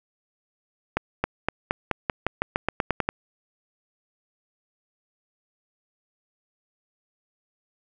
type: accelerating click train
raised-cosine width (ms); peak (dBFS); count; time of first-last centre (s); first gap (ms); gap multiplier
0.5; -7; 14; 0.97-3.09; 270; 0.91
effects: none